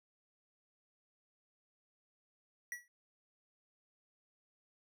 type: tone with exponential decay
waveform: square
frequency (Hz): 1936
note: B6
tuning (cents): -35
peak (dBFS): -37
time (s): 2.72-2.88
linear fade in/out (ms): 1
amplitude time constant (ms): 34
effects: none